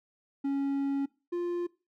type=tone pair in turn; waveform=triangle; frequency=277.2 / 349.3 Hz; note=C#4 / F4; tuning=0 / 0 cents; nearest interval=major third; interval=400 cents; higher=second; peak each=-25 / -27 dBFS; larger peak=first; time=0.44-1.06 / 1.32-1.67 s; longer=first; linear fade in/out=10 ms; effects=noise-tail reverb RT60 0.3 s tail -21 dB re dry